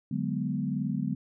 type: chord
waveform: sine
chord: G# half-diminished seventh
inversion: second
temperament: equal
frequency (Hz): 146.83 / 185 / 207.7 / 246.9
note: D3 / F#3 / G#3 / B3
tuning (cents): 0 / 0 / 0 / 0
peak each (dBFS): -33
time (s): 0.11-1.15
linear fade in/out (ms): 5
effects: none